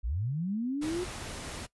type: linear sweep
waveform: sine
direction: up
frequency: 46.25 to 370 Hz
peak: -29 dBFS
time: 0.03-1.05 s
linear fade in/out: 20 ms
type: noise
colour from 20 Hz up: pink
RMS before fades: -40 dBFS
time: 0.81-1.67 s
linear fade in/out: 20 ms
effects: noise-tail reverb RT60 0.1 s tail -19 dB re dry + resampled to 24000 Hz